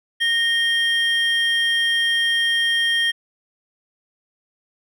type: tone pair together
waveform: triangle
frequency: 1853 / 3200 Hz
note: A#6 / G7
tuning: -11 / +35 cents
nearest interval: major sixth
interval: 946 cents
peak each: -18 dBFS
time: 0.2-3.12 s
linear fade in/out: 20 ms
effects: none